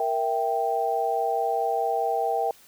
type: chord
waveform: sine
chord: E diminished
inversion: second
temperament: equal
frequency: 466.2 / 659.3 / 784 Hz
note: Bb4 / E5 / G5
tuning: 0 / 0 / 0 cents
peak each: -28 / -28 / -25 dBFS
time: 0-2.51 s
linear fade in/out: 2 ms
effects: white hiss -54 dBFS RMS until 2.67 s